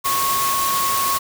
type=tone in noise; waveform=sine; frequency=1098 Hz; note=C#6; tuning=17 cents flat; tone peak=-19 dBFS; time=0.04-1.19 s; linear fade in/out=20 ms; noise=white; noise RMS=-23 dBFS; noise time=0.04-1.19 s; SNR=+1 dB; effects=none